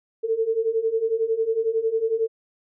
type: beating tone pair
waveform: sine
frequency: 441.8 / 452.8 Hz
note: A4 / A4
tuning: +7 / +50 cents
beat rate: 11 Hz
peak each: -25 / -22 dBFS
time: 0.23-2.28 s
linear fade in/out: 20 ms
effects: none